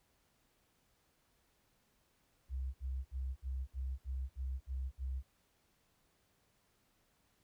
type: tone bursts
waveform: sine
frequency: 65.41 Hz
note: C2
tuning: in tune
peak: -36 dBFS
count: 9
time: 2.49-5.228 s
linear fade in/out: 50 ms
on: 250 ms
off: 61 ms
effects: pink hiss -75 dBFS RMS until 7.43 s